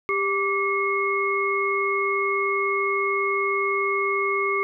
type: tone cluster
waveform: sine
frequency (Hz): 396.5 / 1164 / 2167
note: G4 / D6 / C#7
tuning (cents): +20 / -16 / -40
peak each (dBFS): -25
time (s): 0.09-4.63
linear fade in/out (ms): 0
effects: none